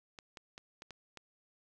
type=clicks; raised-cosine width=0.2 ms; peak=-30 dBFS; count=6; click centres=0.188 / 0.372 / 0.579 / 0.821 / 0.907 / 1.173 s; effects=none